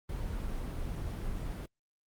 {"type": "noise", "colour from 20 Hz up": "brown", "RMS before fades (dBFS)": -36, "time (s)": [0.09, 1.66], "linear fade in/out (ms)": 5, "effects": ["Opus 24 kbps"]}